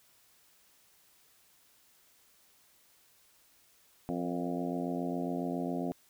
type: harmonic tone with a mistuned harmonic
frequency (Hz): 87.31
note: F2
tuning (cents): 0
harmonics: 2 / 3 / 4 / 5 / 6 / 7 / 8 / 9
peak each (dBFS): -38 / -35 / -40 / -43 / -47 / -43 / -41 / -50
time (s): 4.09-5.92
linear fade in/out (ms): 0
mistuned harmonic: 5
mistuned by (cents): +55
effects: white hiss -65 dBFS RMS until 6.09 s